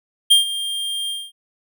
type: tone with ADSR envelope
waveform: square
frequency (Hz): 3200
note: G7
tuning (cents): +35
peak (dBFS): -8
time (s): 0.3-1.32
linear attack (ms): 15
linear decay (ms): 130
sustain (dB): -15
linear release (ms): 230
effects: none